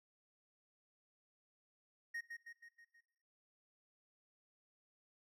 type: tone with echo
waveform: triangle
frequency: 1864.7 Hz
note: A#6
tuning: in tune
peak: -39 dBFS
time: 2.14-2.21 s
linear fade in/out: 10 ms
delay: 160 ms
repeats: 5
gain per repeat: -5 dB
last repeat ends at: 3.01 s
effects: noise-tail reverb RT60 1.0 s tail -18 dB re dry